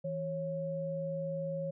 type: tone pair together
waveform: sine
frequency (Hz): 163.22 / 549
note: E3 / C#5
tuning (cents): -17 / -17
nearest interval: octave + major sixth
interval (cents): 2100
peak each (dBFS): -38 / -35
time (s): 0.04-1.71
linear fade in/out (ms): 10
effects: none